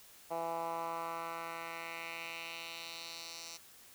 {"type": "tone with band-pass filter sweep", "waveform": "10% pulse", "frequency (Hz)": 166.4, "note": "E3", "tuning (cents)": 17, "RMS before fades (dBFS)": -42, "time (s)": [0.3, 3.58], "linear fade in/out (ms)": 20, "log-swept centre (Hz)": [730, 5700], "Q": 2.1, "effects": ["white hiss -58 dBFS RMS until 3.94 s"]}